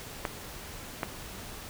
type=clicks; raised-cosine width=0.5 ms; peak=-14 dBFS; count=2; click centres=0.252 / 1.032 s; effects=pink hiss -43 dBFS RMS until 1.69 s